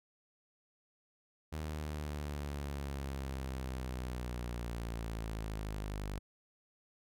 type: linear sweep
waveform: sawtooth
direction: down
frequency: 77.78 to 49.47 Hz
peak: -34 dBFS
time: 1.52-6.19 s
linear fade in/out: 10 ms
effects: none